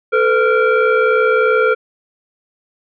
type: tone with frequency modulation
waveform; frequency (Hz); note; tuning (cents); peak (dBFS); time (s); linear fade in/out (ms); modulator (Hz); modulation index
sine; 440; A4; 0; -10; 0.12-1.75; 20; 943; 1.3
effects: none